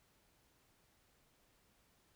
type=silence; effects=pink hiss -73 dBFS RMS until 2.15 s